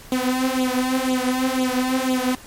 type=tone with flanger; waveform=sawtooth; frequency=256.6 Hz; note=C4; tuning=34 cents flat; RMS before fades=-21 dBFS; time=0.12-2.35 s; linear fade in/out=2 ms; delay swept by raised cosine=0.27 to 5.07 ms; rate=2 Hz; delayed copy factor=+0.9; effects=pink hiss -43 dBFS RMS until 2.46 s + MP3 64 kbps